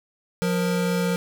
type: tone pair together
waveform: square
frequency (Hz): 177.92 / 469.4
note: F3 / A#4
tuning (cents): +32 / +12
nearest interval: octave + perfect fourth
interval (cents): 1680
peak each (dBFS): -23 / -27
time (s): 0.42-1.16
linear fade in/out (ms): 0
effects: none